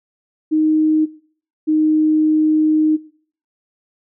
sine tone pair in turn, 311.1 / 309.9 Hz, D#4 / D#4, 0 / -7 cents, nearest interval unison, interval 7 cents, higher first, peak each -12 dBFS, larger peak neither, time 0.51-1.06 / 1.67-2.97 s, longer second, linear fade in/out 20 ms, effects noise-tail reverb RT60 0.5 s tail -19 dB re dry

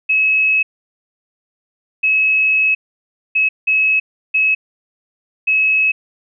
sine tone bursts at uneven times, 2574 Hz, E7, 42 cents flat, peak -11 dBFS, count 6, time 0.09-0.63 / 2.03-2.75 / 3.35-3.49 / 3.67-4 / 4.34-4.55 / 5.47-5.92 s, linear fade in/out 10 ms, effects none

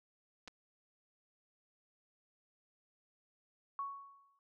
clicks, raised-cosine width 0.2 ms, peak -32 dBFS, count 2, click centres 0.476 / 0.48 s
sine tone with exponential decay, 1112 Hz, C#6, 5 cents sharp, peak -35 dBFS, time 3.79-4.39 s, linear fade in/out 1 ms, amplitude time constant 130 ms
effects none

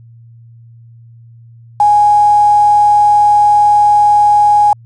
sine tone with quantisation, 830.6 Hz, G#5, in tune, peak -5 dBFS, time 1.8-4.73 s, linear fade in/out 2 ms, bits 5, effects added 116 Hz sine -36 dBFS peak until 4.85 s + resampled to 24000 Hz

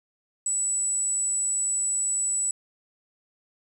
sine tone, 7902 Hz, B8, in tune, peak -23 dBFS, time 0.46-2.51 s, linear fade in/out 2 ms, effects 9-bit

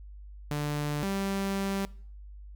sawtooth tone pair in turn, 147.4 / 195.9 Hz, D3 / G3, +7 / -1 cents, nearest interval perfect fourth, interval 492 cents, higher second, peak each -25 dBFS, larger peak neither, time 0.51-1.03 / 1.03-1.85 s, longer second, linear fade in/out 0 ms, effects noise-tail reverb RT60 0.5 s tail -21 dB re dry + added 50 Hz sine -43 dBFS peak until 2.55 s

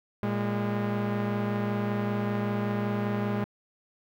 sawtooth tone pair together, 114.7 / 204.2 Hz, A#2 / G#3, -28 / -29 cents, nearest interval minor seventh, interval 999 cents, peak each -27 / -24 dBFS, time 0.23-3.44 s, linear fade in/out 0 ms, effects low-pass 2000 Hz 12 dB/octave + 10-bit

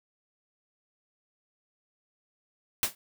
white noise with exponential decay, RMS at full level -21 dBFS, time 2.83-2.95 s, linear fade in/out 2 ms, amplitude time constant 25 ms, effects none

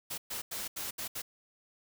white noise bursts at uneven times, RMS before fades -38 dBFS, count 6, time 0.1-0.18 / 0.3-0.42 / 0.51-0.68 / 0.76-0.91 / 0.98-1.08 / 1.15-1.22 s, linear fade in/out 10 ms, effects none

